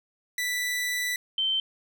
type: tone pair in turn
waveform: sawtooth / sine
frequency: 1975.5 / 3105 Hz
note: B6 / G7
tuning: 0 / -17 cents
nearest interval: minor sixth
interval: 783 cents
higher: second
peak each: -23 dBFS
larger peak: neither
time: 0.38-1.16 / 1.38-1.6 s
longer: first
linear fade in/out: 2 ms
effects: none